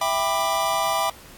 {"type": "chord", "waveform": "square", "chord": "E minor seventh", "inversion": "none", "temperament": "just", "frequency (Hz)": [659.3, 791.1, 988.9, 1186.7], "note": ["E5", "G5", "B5", "D6"], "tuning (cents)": [0, 16, 2, 18], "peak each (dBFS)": -27, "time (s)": [0.01, 1.1], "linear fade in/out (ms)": 5, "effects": ["pink hiss -46 dBFS RMS until 1.37 s", "AAC 64 kbps"]}